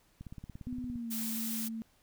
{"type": "click train", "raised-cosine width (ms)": 5, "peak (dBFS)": -32, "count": 14, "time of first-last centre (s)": [0.21, 0.957], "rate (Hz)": 17.4}
{"type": "tone with pitch glide", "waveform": "sine", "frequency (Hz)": [249, 224.4], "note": ["B3", "A3"], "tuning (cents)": [14, 34], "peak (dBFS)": -36, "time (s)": [0.67, 1.82], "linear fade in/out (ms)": 0, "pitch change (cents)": -180, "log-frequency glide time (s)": [0.86, 1.14]}
{"type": "noise", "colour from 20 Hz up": "blue", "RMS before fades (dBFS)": -38, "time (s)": [1.1, 1.69], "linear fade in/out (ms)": 20}
{"effects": ["pink hiss -68 dBFS RMS until 2.02 s"]}